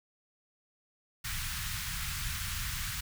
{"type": "band-stop noise", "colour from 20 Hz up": "pink", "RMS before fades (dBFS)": -36, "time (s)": [1.24, 3.01], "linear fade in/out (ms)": 10, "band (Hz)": [140, 1300], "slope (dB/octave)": 24, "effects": []}